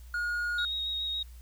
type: tone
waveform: triangle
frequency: 1436 Hz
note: F6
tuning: 48 cents sharp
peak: -27 dBFS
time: 0.14-0.65 s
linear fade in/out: 2 ms
type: tone with vibrato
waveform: sine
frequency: 3763 Hz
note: A#7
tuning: 16 cents sharp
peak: -30 dBFS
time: 0.58-1.23 s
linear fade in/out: 5 ms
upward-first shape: square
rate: 7.1 Hz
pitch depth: 12 cents each way
effects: added 60 Hz sine -45 dBFS peak until 1.41 s + white hiss -61 dBFS RMS until 1.41 s